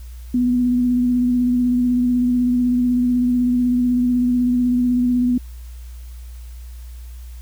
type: tone with vibrato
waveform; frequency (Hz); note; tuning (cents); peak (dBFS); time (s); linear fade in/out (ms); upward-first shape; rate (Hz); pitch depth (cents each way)
sine; 246.6; B3; -2; -14; 0.34-5.38; 5; sine; 16; 20
effects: added 60 Hz sine -32 dBFS peak until 7.41 s + white hiss -51 dBFS RMS until 7.41 s